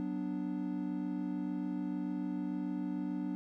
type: chord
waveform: triangle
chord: B minor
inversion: second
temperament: equal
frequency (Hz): 185 / 246.9 / 293.7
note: F#3 / B3 / D4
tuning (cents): 0 / 0 / 0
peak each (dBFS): -37 / -38 / -35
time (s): 0-3.35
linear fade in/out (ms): 0
effects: none